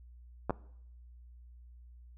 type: clicks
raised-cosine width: 1 ms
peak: -17 dBFS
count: 2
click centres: 0.496 / 0.506 s
effects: noise-tail reverb RT60 0.7 s tail -21 dB re dry + added 60 Hz sine -51 dBFS peak until 2.17 s